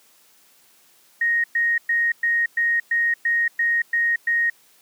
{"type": "tone bursts", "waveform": "sine", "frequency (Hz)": 1868, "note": "A#6", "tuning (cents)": 3, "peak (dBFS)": -17, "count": 10, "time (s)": [1.21, 4.5], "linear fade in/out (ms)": 5, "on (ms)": 230, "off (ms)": 110, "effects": ["white hiss -56 dBFS RMS until 4.81 s", "high-pass 150 Hz 12 dB/octave"]}